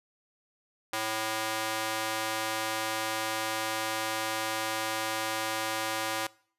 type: tone with high-pass filter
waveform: square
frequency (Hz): 110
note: A2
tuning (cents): 0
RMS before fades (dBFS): -32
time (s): 0.93-6.27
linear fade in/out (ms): 5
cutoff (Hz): 730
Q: 0.7
effects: noise-tail reverb RT60 0.5 s tail -22 dB re dry + resampled to 32000 Hz